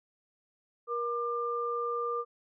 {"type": "tone pair together", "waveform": "sine", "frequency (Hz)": [474.2, 1195], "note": ["A#4", "D6"], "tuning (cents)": [30, 30], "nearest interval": "octave + major third", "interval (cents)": 1600, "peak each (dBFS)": [-33, -32], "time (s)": [0.87, 2.25], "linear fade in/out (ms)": 50, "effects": []}